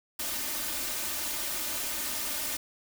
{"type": "noise with comb filter", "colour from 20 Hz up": "white", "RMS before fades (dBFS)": -33, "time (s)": [0.19, 2.57], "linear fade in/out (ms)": 5, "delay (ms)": 3.3, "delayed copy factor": 0.7, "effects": []}